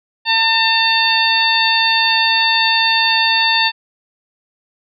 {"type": "harmonic tone", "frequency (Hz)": 901, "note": "A5", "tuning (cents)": 41, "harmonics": [1, 2, 3, 4, 5], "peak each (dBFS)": [-18, -18, -18, -18, -18], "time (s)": [0.25, 3.72], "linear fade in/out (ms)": 50, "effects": []}